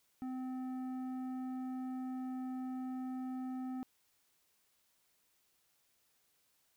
triangle tone with tanh clipping, 257.1 Hz, C4, 30 cents flat, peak -40 dBFS, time 0.22-3.83 s, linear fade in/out 0 ms, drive 14 dB, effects white hiss -75 dBFS RMS until 6.76 s

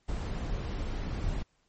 brown noise, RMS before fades -33 dBFS, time 0.08-1.43 s, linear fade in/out 10 ms, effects pink hiss -72 dBFS RMS until 1.68 s + MP3 32 kbps

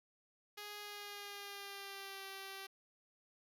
5% pulse tone with pitch glide, 414.4 to 388.9 Hz, G#4 to G4, -4 to -14 cents, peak -35 dBFS, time 0.57-2.67 s, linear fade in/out 10 ms, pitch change -110 cents, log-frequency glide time 0.8-2.25 s, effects none

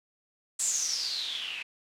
blue noise with low-pass filter sweep, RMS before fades -32 dBFS, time 0.59-1.63 s, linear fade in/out 10 ms, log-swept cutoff 7900 to 2500 Hz, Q 8.9, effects none

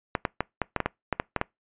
clicks, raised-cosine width 0.5 ms, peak -9 dBFS, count 11, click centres 0.152 / 0.252 / 0.406 / 0.617 / 0.763 / 0.803 / 0.86 / 1.127 / 1.199 / 1.363 / 1.414 s, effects noise-tail reverb RT60 0.2 s tail -25 dB re dry + resampled to 8000 Hz

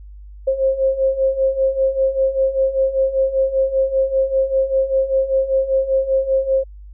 sine beating tone pair, 530 / 535.1 Hz, C5 / C5, +22 / +39 cents, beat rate 5.1 Hz, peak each -20 / -16 dBFS, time 0.47-6.64 s, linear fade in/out 10 ms, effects added 50 Hz sine -35 dBFS peak until 6.93 s

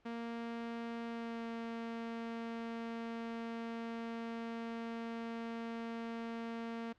sawtooth tone with pitch glide, 232.4 to 230.1 Hz, A#3 to A#3, -5 to -22 cents, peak -36 dBFS, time 0.05-6.93 s, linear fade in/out 10 ms, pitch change -17 cents, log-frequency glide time 1.06-1.46 s, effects pink hiss -71 dBFS RMS until 6.98 s + low-pass 3000 Hz 12 dB/octave

